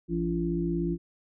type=harmonic tone with a mistuned harmonic; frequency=56.8 Hz; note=A#1; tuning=44 cents flat; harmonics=1 / 3 / 5 / 6; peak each=-36 / -29 / -34 / -30 dBFS; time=0.08-0.98 s; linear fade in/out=50 ms; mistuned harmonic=1; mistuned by=-16 cents; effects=none